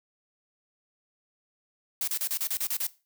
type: noise bursts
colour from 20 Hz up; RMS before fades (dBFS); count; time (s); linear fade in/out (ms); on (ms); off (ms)
blue; -29; 9; 2.01-2.868; 2; 66; 33
effects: noise-tail reverb RT60 0.3 s tail -18 dB re dry